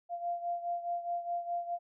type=beating tone pair; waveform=sine; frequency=693 / 697.8 Hz; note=F5 / F5; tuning=-14 / -2 cents; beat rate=4.8 Hz; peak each=-34 / -39 dBFS; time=0.09-1.79 s; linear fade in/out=50 ms; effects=none